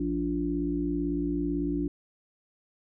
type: harmonic tone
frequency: 58 Hz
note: A#1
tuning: 8 cents flat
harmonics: 1 / 3 / 5 / 6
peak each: -35 / -35 / -28 / -34 dBFS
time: 0-1.88 s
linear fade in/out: 5 ms
effects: none